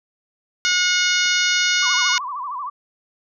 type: harmonic tone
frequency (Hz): 724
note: F#5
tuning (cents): -38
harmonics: 2 / 3 / 4 / 5 / 6 / 7 / 8 / 9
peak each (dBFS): -21 / -23 / -24 / -25 / -26 / -26 / -27 / -28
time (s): 0.65-2.18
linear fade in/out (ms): 0
type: clicks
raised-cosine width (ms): 1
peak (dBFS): -31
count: 2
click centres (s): 0.719 / 1.257
type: tone with vibrato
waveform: sine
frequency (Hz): 1072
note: C6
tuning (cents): +42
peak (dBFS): -25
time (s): 1.82-2.7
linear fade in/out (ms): 10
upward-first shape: sine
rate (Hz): 13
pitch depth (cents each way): 160
effects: none